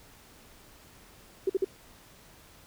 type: tone bursts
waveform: sine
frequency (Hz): 383.8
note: G4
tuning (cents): -37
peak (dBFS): -22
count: 3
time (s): 1.47-1.646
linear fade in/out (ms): 5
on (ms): 26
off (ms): 49
effects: pink hiss -55 dBFS RMS until 2.66 s